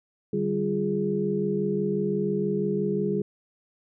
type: tone cluster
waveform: sine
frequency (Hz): 150 / 195 / 348.8 / 414.7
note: D3 / G3 / F4 / G#4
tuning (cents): +37 / -9 / -2 / -3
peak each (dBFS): -33 / -27 / -31 / -27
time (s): 0.33-3.22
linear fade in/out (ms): 5
effects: none